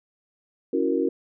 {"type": "chord", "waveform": "sine", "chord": "F# dominant seventh", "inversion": "second", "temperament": "equal", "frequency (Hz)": [277.2, 329.6, 370, 466.2], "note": ["C#4", "E4", "F#4", "A#4"], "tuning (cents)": [0, 0, 0, 0], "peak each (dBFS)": -26, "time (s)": [0.73, 1.09], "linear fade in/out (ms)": 5, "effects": []}